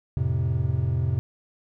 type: chord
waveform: triangle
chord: F major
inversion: none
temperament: equal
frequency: 87.31 / 110 / 130.81 Hz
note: F2 / A2 / C3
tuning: 0 / 0 / 0 cents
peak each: -25 / -25 / -23 dBFS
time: 0.17-1.19 s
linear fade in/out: 0 ms
effects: none